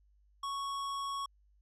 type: tone with hard clipping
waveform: sine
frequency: 1108.7 Hz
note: C#6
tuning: in tune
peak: -37 dBFS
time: 0.43-1.26 s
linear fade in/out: 5 ms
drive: 16 dB
effects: added 50 Hz sine -64 dBFS peak until 1.61 s + low-pass 11000 Hz 12 dB/octave